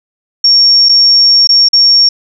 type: tone with dropouts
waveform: sine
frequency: 5520 Hz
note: F8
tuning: 21 cents flat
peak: -3 dBFS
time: 0.44-2.09 s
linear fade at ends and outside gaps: 5 ms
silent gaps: 0.888-0.892 / 1.473-1.49 / 1.687-1.731 s
effects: none